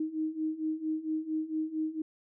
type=beating tone pair; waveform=sine; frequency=311.1 / 315.5 Hz; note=D#4 / D#4; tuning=0 / +24 cents; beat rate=4.4 Hz; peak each=-35 / -32 dBFS; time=0-2.02 s; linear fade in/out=5 ms; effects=none